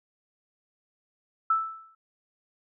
sine tone with exponential decay, 1318.5 Hz, E6, in tune, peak -18 dBFS, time 1.5-1.95 s, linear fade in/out 5 ms, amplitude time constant 96 ms, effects none

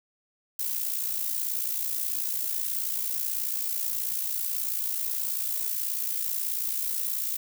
violet noise with amplitude modulation, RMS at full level -27 dBFS, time 0.59-7.37 s, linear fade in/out 5 ms, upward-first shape sine, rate 58.4 Hz, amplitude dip 60%, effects none

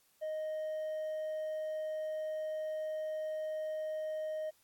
sine tone with hard clipping, 622.3 Hz, D#5, in tune, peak -36 dBFS, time 0.21-4.51 s, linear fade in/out 20 ms, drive 2 dB, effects white hiss -70 dBFS RMS until 4.63 s + AAC 64 kbps

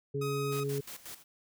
harmonic tone, 140 Hz, C#3, 18 cents sharp, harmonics 1 / 2 / 3, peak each -34 / -42 / -33 dBFS, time 0.14-0.81 s, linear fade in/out 10 ms
sawtooth tone, 1259 Hz, D#6, 20 cents sharp, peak -34 dBFS, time 0.21-0.64 s, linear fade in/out 10 ms
white noise with tremolo, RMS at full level -44 dBFS, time 0.51-1.24 s, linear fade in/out 20 ms, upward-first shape square, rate 5.5 Hz, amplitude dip 75%
effects none

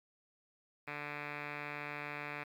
5% pulse tone with low-pass filter, 146.83 Hz, D3, in tune, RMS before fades -43 dBFS, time 0.87-2.44 s, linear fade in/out 10 ms, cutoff 2500 Hz, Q 7.1, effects 11-bit

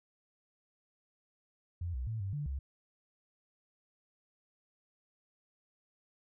sine tone with pitch steps, 86.6 / 62.7 / 111.5 / 97.4 / 146.2 / 68.2 Hz, F2 / B1 / A2 / G2 / D3 / C#2, -14 / +27 / +23 / -11 / -7 / -28 cents, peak -34 dBFS, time 1.81-2.59 s, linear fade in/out 5 ms, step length 130 ms, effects none

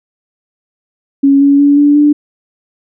sine tone with pitch steps, 277.2 / 281.4 / 285.7 / 290 / 294.4 Hz, C#4 / C#4 / D4 / D4 / D4, 0 / +26 / -48 / -22 / +4 cents, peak -4 dBFS, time 1.23-2.13 s, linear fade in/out 10 ms, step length 180 ms, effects none

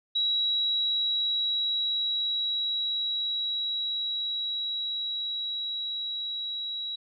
sine tone with level ramp, 3879 Hz, B7, 32 cents flat, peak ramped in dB -23 to -31 dBFS, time 0.15-6.96 s, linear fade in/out 10 ms, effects none

